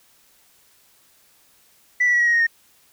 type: tone with pitch steps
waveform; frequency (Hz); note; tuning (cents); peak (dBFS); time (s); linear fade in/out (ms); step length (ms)
sine; 1975.5 / 1952.8 / 1930.4 / 1908.2 / 1886.3 / 1864.6 / 1843.2; B6 / B6 / B6 / A#6 / A#6 / A#6 / A#6; 0 / -20 / -40 / +40 / +20 / 0 / -20; -13; 2-2.469; 10; 67
effects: tanh soft clip ceiling -12 dBFS + white hiss -57 dBFS RMS until 2.92 s